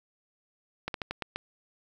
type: slowing click train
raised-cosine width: 0.3 ms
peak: -16 dBFS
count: 6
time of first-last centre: 0.88-1.36 s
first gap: 62 ms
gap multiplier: 1.22
effects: 9-bit